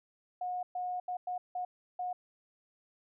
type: tone bursts at uneven times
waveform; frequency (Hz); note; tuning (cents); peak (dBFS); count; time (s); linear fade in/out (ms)
sine; 724; F#5; -38; -33; 6; 0.41-0.63 / 0.75-1 / 1.08-1.17 / 1.27-1.38 / 1.55-1.65 / 1.99-2.13; 5
effects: none